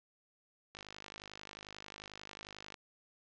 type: click train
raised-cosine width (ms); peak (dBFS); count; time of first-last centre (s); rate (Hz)
0.2; -29; 103; 0.75-2.742; 51.2
effects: low-pass 6000 Hz 12 dB/octave